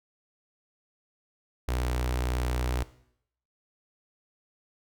sawtooth tone with notch filter, 61.74 Hz, B1, in tune, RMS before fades -29 dBFS, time 1.68-2.83 s, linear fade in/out 0 ms, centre 180 Hz, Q 1.2, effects noise-tail reverb RT60 0.7 s tail -17 dB re dry

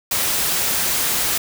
white noise, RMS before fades -20 dBFS, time 0.11-1.38 s, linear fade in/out 5 ms, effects none

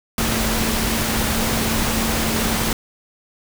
sine tone in noise, 223.8 Hz, A3, 30 cents sharp, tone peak -25 dBFS, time 0.18-2.73 s, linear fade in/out 2 ms, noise pink, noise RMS -21 dBFS, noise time 0.18-2.73 s, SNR -7 dB, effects none

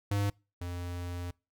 square tone pair in turn, 101.1 / 88.08 Hz, G#2 / F2, -46 / +15 cents, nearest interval major second, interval 239 cents, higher first, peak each -28 / -36 dBFS, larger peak first, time 0.11-0.3 / 0.61-1.31 s, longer second, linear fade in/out 5 ms, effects noise-tail reverb RT60 0.3 s tail -26 dB re dry

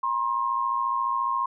sine tone pair together, 954 / 1068.4 Hz, A#5 / C6, +40 / +36 cents, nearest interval major second, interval 196 cents, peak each -29 / -24 dBFS, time 0.03-1.46 s, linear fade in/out 5 ms, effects none

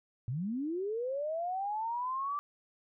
sine linear sweep, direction up, 110.4 to 1174.7 Hz, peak -32 dBFS, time 0.28-2.39 s, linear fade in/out 0 ms, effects none

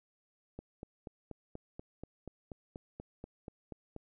click train, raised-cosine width 2 ms, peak -30 dBFS, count 15, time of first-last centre 0.59-3.963 s, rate 4.15 Hz, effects none

